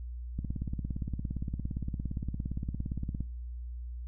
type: click train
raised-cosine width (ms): 5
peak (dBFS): -22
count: 50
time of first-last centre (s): 0.39-3.206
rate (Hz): 17.4
effects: noise-tail reverb RT60 0.5 s tail -22 dB re dry + added 60 Hz sine -37 dBFS peak until 4.07 s